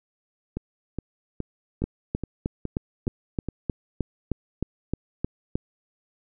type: two click trains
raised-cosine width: 3 ms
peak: -16 / -12 dBFS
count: 8 / 13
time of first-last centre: 0.57-3.487 / 1.84-5.555 s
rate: 2.4 / 3.23 Hz
effects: none